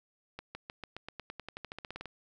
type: accelerating click train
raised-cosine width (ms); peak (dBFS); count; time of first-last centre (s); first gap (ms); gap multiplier
0.3; -25; 19; 0.39-2.057; 160; 0.93
effects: none